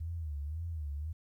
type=tone with vibrato; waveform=sine; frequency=77.78 Hz; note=D#2; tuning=in tune; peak=-35 dBFS; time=0-1.13 s; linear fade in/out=10 ms; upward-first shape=sine; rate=1.9 Hz; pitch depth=150 cents each way; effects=12-bit